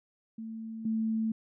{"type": "tone pair in turn", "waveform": "sine", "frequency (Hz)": [223.3, 221.8], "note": ["A3", "A3"], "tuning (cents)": [26, 14], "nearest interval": "unison", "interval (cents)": 12, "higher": "first", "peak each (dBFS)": [-37, -27], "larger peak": "second", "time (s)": [[0.38, 0.85], [0.85, 1.32]], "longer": "neither", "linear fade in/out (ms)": 5, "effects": []}